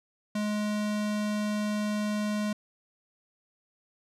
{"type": "tone", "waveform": "square", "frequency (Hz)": 210, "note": "G#3", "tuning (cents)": 19, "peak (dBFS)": -28, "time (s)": [0.35, 2.53], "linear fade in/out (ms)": 5, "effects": ["low-pass 10000 Hz 12 dB/octave"]}